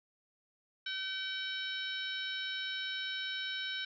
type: harmonic tone with a mistuned harmonic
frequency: 765 Hz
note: G5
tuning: 42 cents flat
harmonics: 2 / 3 / 4 / 5 / 6 / 7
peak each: -40 / -46 / -41 / -41 / -50 / -49 dBFS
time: 0.86-3.85 s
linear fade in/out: 5 ms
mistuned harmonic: 6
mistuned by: -90 cents
effects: none